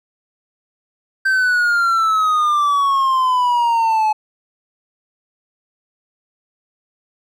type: exponential sweep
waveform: triangle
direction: down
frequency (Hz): 1563 to 853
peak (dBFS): -11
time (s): 1.25-4.13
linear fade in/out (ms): 10
effects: none